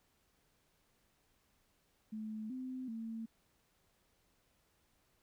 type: tone with pitch steps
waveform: sine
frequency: 216.8 / 257.3 / 225.1 Hz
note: A3 / C4 / A3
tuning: -25 / -29 / +40 cents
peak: -40 dBFS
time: 2.12-3.26 s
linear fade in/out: 10 ms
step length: 380 ms
effects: pink hiss -75 dBFS RMS until 5.22 s